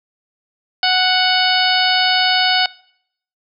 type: harmonic tone with a mistuned harmonic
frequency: 740 Hz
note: F#5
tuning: in tune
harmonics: 1 / 2 / 3 / 4 / 5 / 6 / 7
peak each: -18 / -20 / -23 / -19 / -23 / -19 / -24 dBFS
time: 0.83-2.66 s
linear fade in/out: 2 ms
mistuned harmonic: 7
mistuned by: -51 cents
effects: noise-tail reverb RT60 0.7 s tail -23 dB re dry